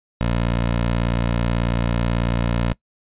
15% pulse tone, 58.27 Hz, A#1, in tune, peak -12 dBFS, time 0.21-2.73 s, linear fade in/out 0 ms, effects noise-tail reverb RT60 0.1 s tail -22 dB re dry + resampled to 8000 Hz

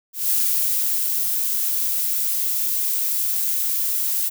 violet noise with ADSR envelope, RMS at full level -19 dBFS, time 0.13-4.3 s, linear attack 170 ms, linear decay 740 ms, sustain -3 dB, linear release 24 ms, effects none

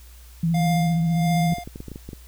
sine tone with vibrato, 165.7 Hz, E3, 9 cents sharp, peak -18 dBFS, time 0.43-1.54 s, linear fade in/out 5 ms, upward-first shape triangle, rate 15 Hz, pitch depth 55 cents each way
square tone with tremolo, 703 Hz, F5, 11 cents sharp, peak -24 dBFS, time 0.54-1.64 s, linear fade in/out 5 ms, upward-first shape sine, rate 1.5 Hz, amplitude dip 85%
clicks, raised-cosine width 3 ms, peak -22 dBFS, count 10, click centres 1.524 / 1.584 / 1.675 / 1.759 / 1.804 / 1.883 / 1.917 / 1.959 / 2.09 / 2.132 s
effects added 60 Hz sine -43 dBFS peak until 2.27 s + white hiss -52 dBFS RMS until 2.27 s

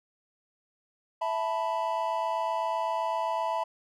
triangle chord, E suspended fourth, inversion none, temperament equal, 659.3 / 880 / 987.8 Hz, E5 / A5 / B5, 0 / 0 / 0 cents, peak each -30 / -30 / -29 dBFS, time 1.21-3.64 s, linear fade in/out 10 ms, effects none

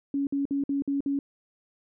sine tone bursts, 279.5 Hz, C#4, 14 cents sharp, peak -24 dBFS, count 6, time 0.14-1.19 s, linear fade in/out 2 ms, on 130 ms, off 54 ms, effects none

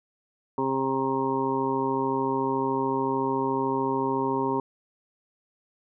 harmonic tone, 133.7 Hz, C3, 38 cents sharp, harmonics 1 / 2 / 3 / 4 / 6 / 7 / 8, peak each -37 / -29 / -28 / -37 / -40 / -28 / -35 dBFS, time 0.58-4.6 s, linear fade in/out 2 ms, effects none

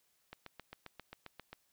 click train, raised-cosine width 0.3 ms, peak -30 dBFS, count 10, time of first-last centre 0.33-1.53 s, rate 7.5 Hz, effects white hiss -75 dBFS RMS until 1.72 s

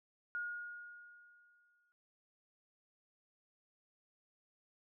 sine tone with exponential decay, 1434 Hz, F6, 45 cents sharp, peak -36 dBFS, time 0.35-1.92 s, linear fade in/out 0 ms, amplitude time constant 340 ms, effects none

